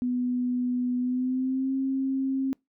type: tone with pitch glide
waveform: sine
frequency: 247.9 to 267.2 Hz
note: B3 to C4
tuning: +7 to +36 cents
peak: -24 dBFS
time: 0.02-2.53 s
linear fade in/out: 0 ms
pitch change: +129 cents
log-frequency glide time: 0.98-1.73 s
effects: noise-tail reverb RT60 0.2 s tail -26 dB re dry